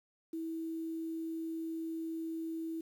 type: tone with quantisation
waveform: sine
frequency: 325.1 Hz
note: E4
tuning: 24 cents flat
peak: -36 dBFS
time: 0.33-2.81 s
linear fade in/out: 5 ms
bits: 10
effects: none